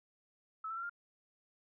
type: tone with pitch steps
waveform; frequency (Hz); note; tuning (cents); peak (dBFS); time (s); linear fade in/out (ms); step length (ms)
sine; 1300 / 1332.7 / 1366.2 / 1400.6; E6 / E6 / F6 / F6; -24 / +19 / -38 / +5; -38; 0.64-0.896; 5; 64
effects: none